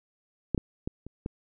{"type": "clicks", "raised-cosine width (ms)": 3, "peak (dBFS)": [-12, -15, -18, -28, -19], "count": 5, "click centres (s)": [0.547, 0.578, 0.875, 1.066, 1.261], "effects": []}